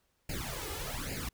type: noise with flanger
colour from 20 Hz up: pink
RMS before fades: -38 dBFS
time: 0.29-1.29 s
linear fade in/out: 5 ms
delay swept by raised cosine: 0.42 to 2.42 ms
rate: 1.2 Hz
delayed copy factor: +0.85
effects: pink hiss -75 dBFS RMS until 1.33 s